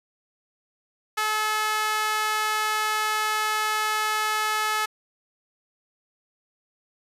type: tone with high-pass filter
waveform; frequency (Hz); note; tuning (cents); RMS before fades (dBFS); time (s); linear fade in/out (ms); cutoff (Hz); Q
sawtooth; 430; A4; -40; -25; 1.17-4.86; 10; 1200; 1.8
effects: resampled to 32000 Hz